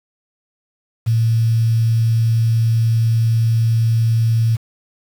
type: tone with quantisation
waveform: sine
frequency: 113.8 Hz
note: A#2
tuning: 41 cents flat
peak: -12 dBFS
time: 1.06-4.57 s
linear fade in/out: 20 ms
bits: 6
effects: none